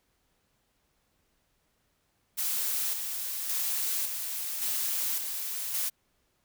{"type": "noise with tremolo", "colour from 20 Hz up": "blue", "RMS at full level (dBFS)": -30, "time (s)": [2.37, 5.9], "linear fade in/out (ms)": 20, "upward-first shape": "square", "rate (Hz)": 0.89, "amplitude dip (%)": 40, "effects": ["pink hiss -73 dBFS RMS until 6.44 s"]}